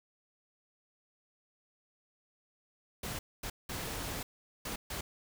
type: noise bursts at uneven times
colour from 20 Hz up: pink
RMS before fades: -39 dBFS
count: 5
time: 3.03-3.19 / 3.43-3.5 / 3.69-4.23 / 4.65-4.76 / 4.9-5.01 s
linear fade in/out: 5 ms
effects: none